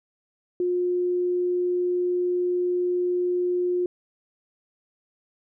sine tone, 357.3 Hz, F4, 40 cents sharp, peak -21 dBFS, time 0.6-3.86 s, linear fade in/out 2 ms, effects none

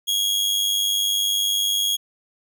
sawtooth tone with amplitude modulation, 3300 Hz, G#7, 12 cents flat, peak -13 dBFS, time 0.07-1.97 s, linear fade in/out 20 ms, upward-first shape sine, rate 100 Hz, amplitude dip 70%, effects none

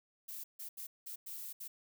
violet noise bursts at uneven times, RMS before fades -45 dBFS, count 6, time 0.28-0.44 / 0.59-0.69 / 0.77-0.87 / 1.06-1.16 / 1.26-1.53 / 1.6-1.68 s, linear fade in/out 10 ms, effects none

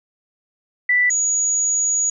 sine tone pair in turn, 1976 / 6790 Hz, B6 / G#8, 0 / +37 cents, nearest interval octave + major sixth, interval 2137 cents, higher second, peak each -13 / -16 dBFS, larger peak first, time 0.89-1.1 / 1.1-2.1 s, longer second, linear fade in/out 5 ms, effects none

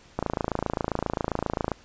click train, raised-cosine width 1 ms, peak -11 dBFS, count 43, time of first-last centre 0.19-1.717 s, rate 27.5 Hz, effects pink hiss -54 dBFS RMS until 1.84 s + resampled to 16000 Hz

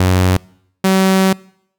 sawtooth tone pair in turn, 92.1 / 190.26 Hz, F#2 / F#3, -7 / +49 cents, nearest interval octave + minor second, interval 1256 cents, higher second, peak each -6 dBFS, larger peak neither, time 0-0.37 / 0.84-1.33 s, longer second, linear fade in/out 5 ms, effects noise-tail reverb RT60 0.7 s tail -24 dB re dry

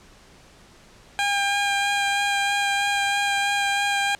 15% pulse tone with vibrato, 804 Hz, G5, 44 cents sharp, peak -14 dBFS, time 1.19-4.15 s, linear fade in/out 0 ms, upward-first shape sine, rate 3.1 Hz, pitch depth 11 cents each way, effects pink hiss -51 dBFS RMS until 4.19 s + low-pass 8000 Hz 12 dB/octave

